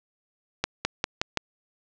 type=accelerating click train; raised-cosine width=0.2 ms; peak=-6 dBFS; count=5; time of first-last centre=0.64-1.373 s; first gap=210 ms; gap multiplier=0.91; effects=low-pass 7000 Hz 12 dB/octave